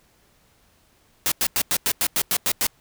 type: noise bursts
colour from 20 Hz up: white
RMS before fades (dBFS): -21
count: 10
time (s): 1.26-2.667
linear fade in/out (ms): 0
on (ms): 57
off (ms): 93
effects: pink hiss -60 dBFS RMS until 2.8 s